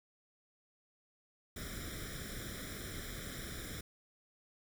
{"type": "noise with comb filter", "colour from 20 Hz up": "pink", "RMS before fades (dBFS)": -44, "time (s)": [1.56, 3.81], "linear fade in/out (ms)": 5, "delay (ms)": 0.55, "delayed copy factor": 1, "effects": []}